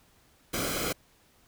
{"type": "noise with comb filter", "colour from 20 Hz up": "pink", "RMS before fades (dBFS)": -31, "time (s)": [0.53, 0.93], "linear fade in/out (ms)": 10, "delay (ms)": 1.1, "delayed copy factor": -0.7, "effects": ["pink hiss -63 dBFS RMS until 1.47 s"]}